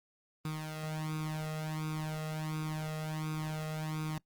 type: tone with flanger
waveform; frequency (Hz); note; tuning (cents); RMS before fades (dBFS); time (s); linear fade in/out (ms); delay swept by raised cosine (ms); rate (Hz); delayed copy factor
sawtooth; 155.56; D#3; 0; -37; 0.45-4.18; 0; 0.81 to 1.55; 1.4; +0.8
effects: noise-tail reverb RT60 0.1 s tail -21 dB re dry + Opus 24 kbps